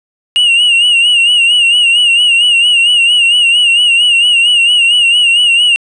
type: tone with vibrato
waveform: triangle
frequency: 2839 Hz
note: F7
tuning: 28 cents sharp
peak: -4 dBFS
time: 0.36-5.76 s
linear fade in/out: 0 ms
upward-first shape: sine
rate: 4.4 Hz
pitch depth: 71 cents each way
effects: resampled to 22050 Hz